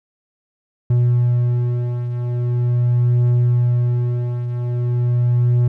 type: beating tone pair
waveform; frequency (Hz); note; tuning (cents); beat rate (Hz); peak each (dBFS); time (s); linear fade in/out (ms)
triangle; 121.5 / 121.92; B2 / B2; -28 / -22; 0.42; -13 / -20; 0.9-5.68; 5
effects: none